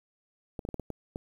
clicks, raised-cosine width 2 ms, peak -22 dBFS, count 7, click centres 0.592 / 0.651 / 0.689 / 0.743 / 0.797 / 0.903 / 1.159 s, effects 9-bit

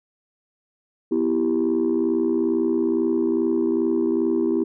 sine chord, E minor, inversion second, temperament equal, 246.9 / 329.6 / 392 Hz, B3 / E4 / G4, 0 / 0 / 0 cents, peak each -23 / -20 / -22 dBFS, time 1.11-4.64 s, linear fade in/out 10 ms, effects tanh soft clip ceiling -13 dBFS

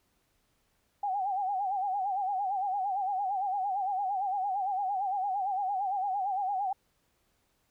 sine tone with vibrato, 781 Hz, G5, 7 cents flat, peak -28 dBFS, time 1.03-6.73 s, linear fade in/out 5 ms, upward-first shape sine, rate 8.8 Hz, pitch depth 100 cents each way, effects pink hiss -73 dBFS RMS until 7.7 s

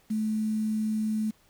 sine tone with quantisation, 216.5 Hz, A3, 28 cents flat, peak -25 dBFS, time 0.1-1.31 s, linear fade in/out 10 ms, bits 8, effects pink hiss -63 dBFS RMS until 1.49 s

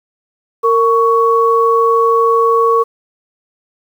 sine tone pair together, 459.9 / 1116.8 Hz, A#4 / C#6, -23 / +13 cents, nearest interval octave + minor third, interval 1536 cents, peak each -11 dBFS, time 0.63-2.84 s, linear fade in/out 20 ms, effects 7-bit

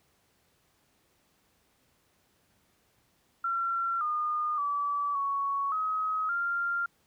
sine tone with pitch steps, 1363 / 1219 / 1152 / 1114 / 1270 / 1391 Hz, F6 / D#6 / D6 / C#6 / D#6 / F6, -43 / -36 / -34 / +8 / +35 / -7 cents, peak -27 dBFS, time 3.44-6.86 s, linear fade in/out 5 ms, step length 570 ms, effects pink hiss -69 dBFS RMS until 7.06 s + high-pass 60 Hz 12 dB/octave

